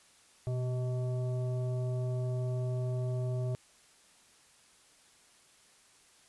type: tone with frequency modulation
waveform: sine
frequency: 123.47 Hz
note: B2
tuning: in tune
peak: -30 dBFS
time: 0.47-3.55 s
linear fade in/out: 0 ms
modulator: 507 Hz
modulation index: 0.52
effects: white hiss -62 dBFS RMS until 6.28 s + resampled to 24000 Hz